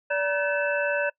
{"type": "tone cluster", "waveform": "sine", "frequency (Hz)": [578, 949, 1521, 1720, 2642], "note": ["D5", "A#5", "F#6", "A6", "E7"], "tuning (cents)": [-28, 31, 47, -40, 3], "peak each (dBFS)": [-25, -34, -28, -33, -32], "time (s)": [0.1, 1.1], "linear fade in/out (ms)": 10, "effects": ["noise-tail reverb RT60 0.1 s tail -23 dB re dry"]}